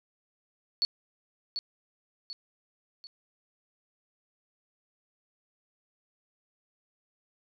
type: tone with echo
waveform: sine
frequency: 4435 Hz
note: C#8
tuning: in tune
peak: -23 dBFS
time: 0.82-0.85 s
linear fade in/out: 0 ms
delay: 740 ms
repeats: 3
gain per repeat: -7 dB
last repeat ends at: 3.07 s
effects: none